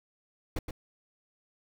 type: noise with echo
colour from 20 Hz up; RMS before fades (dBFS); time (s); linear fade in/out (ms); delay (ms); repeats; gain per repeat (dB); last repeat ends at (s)
brown; -29; 0.56-0.59; 5; 120; 1; -6; 0.71
effects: none